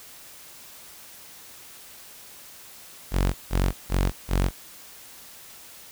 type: tone bursts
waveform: sawtooth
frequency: 46.25 Hz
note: F#1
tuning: in tune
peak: -16 dBFS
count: 4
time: 3.11-4.51 s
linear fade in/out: 50 ms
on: 230 ms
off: 160 ms
effects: white hiss -46 dBFS RMS until 5.91 s